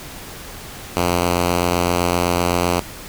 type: tone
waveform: 5% pulse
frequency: 87.8 Hz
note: F2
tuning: 10 cents sharp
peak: -5 dBFS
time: 0.97-2.8 s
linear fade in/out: 0 ms
effects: pink hiss -35 dBFS RMS until 3.08 s